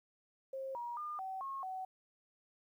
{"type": "tone with pitch steps", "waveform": "sine", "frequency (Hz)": [534, 953, 1208, 762, 1085, 753], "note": ["C5", "A#5", "D6", "G5", "C#6", "F#5"], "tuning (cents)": [35, 38, 48, -49, -37, 30], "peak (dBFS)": -39, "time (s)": [0.53, 1.85], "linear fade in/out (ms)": 5, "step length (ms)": 220, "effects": ["12-bit"]}